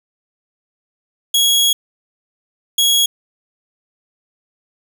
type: tone bursts at uneven times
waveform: sawtooth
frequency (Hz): 3322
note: G#7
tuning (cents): 0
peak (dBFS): -8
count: 2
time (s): 1.34-1.73 / 2.78-3.06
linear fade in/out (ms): 5
effects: none